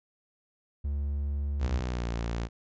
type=tone; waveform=triangle; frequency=71.4 Hz; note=D2; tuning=48 cents flat; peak=-26 dBFS; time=0.84-1.81 s; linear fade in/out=10 ms
type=tone with pitch glide; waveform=sawtooth; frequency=62.2 to 57.7 Hz; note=B1 to A#1; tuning=+13 to -17 cents; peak=-26 dBFS; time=1.59-2.49 s; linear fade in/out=50 ms; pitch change=-130 cents; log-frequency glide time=1.87-2.1 s
effects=resampled to 16000 Hz